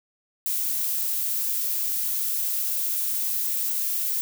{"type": "noise", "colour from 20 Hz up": "violet", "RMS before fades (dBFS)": -26, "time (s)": [0.46, 4.21], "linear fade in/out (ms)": 0, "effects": []}